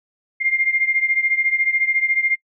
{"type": "beating tone pair", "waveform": "sine", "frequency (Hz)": [2109, 2123], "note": ["C7", "C7"], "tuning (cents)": [13, 25], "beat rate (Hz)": 14, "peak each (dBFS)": [-18, -21], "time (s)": [0.4, 2.36], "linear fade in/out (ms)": 20, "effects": ["noise-tail reverb RT60 0.1 s tail -25 dB re dry"]}